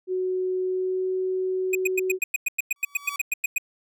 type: tone with pitch glide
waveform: sine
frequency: 370.3 to 373.3 Hz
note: F#4 to F#4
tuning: +1 to +15 cents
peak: -23 dBFS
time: 0.07-2.19 s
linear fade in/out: 50 ms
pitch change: +14 cents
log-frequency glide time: 0.61-1.08 s
type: tone bursts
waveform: square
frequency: 2489 Hz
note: D#7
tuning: in tune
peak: -21 dBFS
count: 16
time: 1.73-3.582 s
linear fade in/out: 5 ms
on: 22 ms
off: 100 ms
type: tone with exponential growth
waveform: sawtooth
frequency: 1143 Hz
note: D6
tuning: 47 cents flat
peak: -25 dBFS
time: 2.76-3.16 s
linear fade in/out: 2 ms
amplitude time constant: 85 ms
effects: none